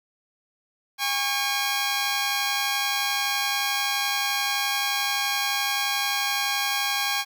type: tone pair together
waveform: 10% pulse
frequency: 810.1 / 1104 Hz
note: G#5 / C#6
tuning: -43 / -7 cents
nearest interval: perfect fourth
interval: 536 cents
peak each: -17 / -19 dBFS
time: 0.98-7.25 s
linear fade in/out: 50 ms
effects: none